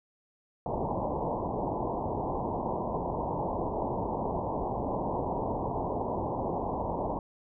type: low-pass noise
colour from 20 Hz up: white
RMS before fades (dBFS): -32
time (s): 0.66-7.19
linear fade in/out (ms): 2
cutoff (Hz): 1000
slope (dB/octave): 96
effects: none